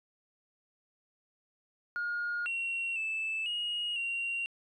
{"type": "tone with pitch steps", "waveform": "sine", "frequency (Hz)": [1427, 2737, 2632, 2879, 2757], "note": ["F6", "F7", "E7", "F#7", "F7"], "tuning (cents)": [37, -36, -3, -48, -23], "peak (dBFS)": -30, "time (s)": [1.96, 4.46], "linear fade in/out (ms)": 0, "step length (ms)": 500, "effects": ["tanh soft clip ceiling -28 dBFS"]}